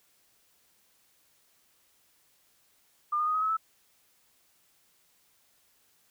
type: tone with pitch steps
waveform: sine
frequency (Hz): 1202 / 1223 / 1244.4 / 1266.1 / 1288.3 / 1310.8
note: D6 / D#6 / D#6 / D#6 / E6 / E6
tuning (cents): +40 / -30 / 0 / +30 / -40 / -10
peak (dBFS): -25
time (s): 3.12-3.57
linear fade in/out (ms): 10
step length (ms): 75
effects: white hiss -67 dBFS RMS until 6.1 s